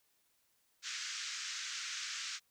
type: band-pass noise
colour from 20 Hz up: white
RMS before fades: -42 dBFS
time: 0.82-2.4 s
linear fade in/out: 50 ms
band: 1300 to 6900 Hz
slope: 48 dB/octave
effects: white hiss -75 dBFS RMS until 2.5 s